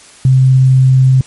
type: tone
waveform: sine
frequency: 130.81 Hz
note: C3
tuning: in tune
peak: -4 dBFS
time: 0.25-1.21 s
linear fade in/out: 2 ms
effects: white hiss -39 dBFS RMS until 1.26 s + MP3 48 kbps